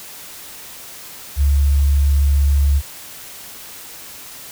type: tone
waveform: sine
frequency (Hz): 70.6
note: C#2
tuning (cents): +32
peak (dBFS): -11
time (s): 1.36-2.82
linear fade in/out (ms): 50
effects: white hiss -36 dBFS RMS until 4.51 s